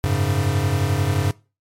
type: chord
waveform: square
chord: F# suspended second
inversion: none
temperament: equal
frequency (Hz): 92.5 / 103.83 / 138.59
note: F#2 / G#2 / C#3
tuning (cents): 0 / 0 / 0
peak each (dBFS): -23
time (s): 0.04-1.31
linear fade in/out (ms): 0
effects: noise-tail reverb RT60 0.3 s tail -21 dB re dry + MP3 64 kbps